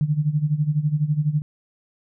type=tone with tremolo; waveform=sine; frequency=150 Hz; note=D3; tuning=37 cents sharp; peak=-15 dBFS; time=0.01-1.42 s; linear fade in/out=0 ms; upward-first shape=sine; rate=12 Hz; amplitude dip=80%; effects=none